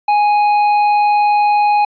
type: tone with tanh clipping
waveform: sine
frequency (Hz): 830.6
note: G#5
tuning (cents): 0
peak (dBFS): -11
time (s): 0.08-1.85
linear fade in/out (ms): 5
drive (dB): 8
effects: resampled to 11025 Hz